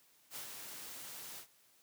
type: noise with ADSR envelope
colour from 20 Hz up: white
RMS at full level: -44 dBFS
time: 0.3-1.47 s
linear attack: 63 ms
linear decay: 100 ms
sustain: -4 dB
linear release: 88 ms
effects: white hiss -68 dBFS RMS until 1.82 s + high-pass 100 Hz 12 dB/octave